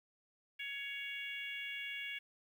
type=harmonic tone; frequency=559 Hz; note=C#5; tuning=14 cents sharp; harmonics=3 / 4 / 5 / 6; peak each=-48 / -43 / -46 / -50 dBFS; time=0.59-2.19 s; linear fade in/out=10 ms; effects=11-bit